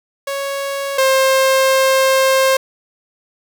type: tone pair in turn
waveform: sawtooth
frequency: 554.4 / 530.6 Hz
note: C#5 / C5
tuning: 0 / +24 cents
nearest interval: minor second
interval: 76 cents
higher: first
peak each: -16 / -7 dBFS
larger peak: second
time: 0.27-0.98 / 0.98-2.57 s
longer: second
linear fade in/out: 5 ms
effects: none